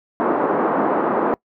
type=band-pass noise; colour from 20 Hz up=pink; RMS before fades=-19 dBFS; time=0.2-1.34 s; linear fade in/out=0 ms; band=250 to 1200 Hz; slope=24 dB/octave; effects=noise-tail reverb RT60 0.1 s tail -24 dB re dry